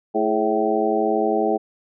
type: harmonic tone with a mistuned harmonic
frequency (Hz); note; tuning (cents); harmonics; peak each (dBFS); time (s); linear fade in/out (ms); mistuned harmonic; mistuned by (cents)
110; A2; 0; 2 / 3 / 4 / 5 / 6 / 7; -27 / -24 / -22 / -28 / -25 / -24; 0.14-1.58; 20; 4; -71
effects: none